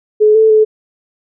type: tone with pitch steps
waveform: sine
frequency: 426.3 / 440.1 / 432.3 Hz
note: G#4 / A4 / A4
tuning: +45 / 0 / -31 cents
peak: -5 dBFS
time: 0.2-0.65 s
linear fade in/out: 20 ms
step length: 150 ms
effects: none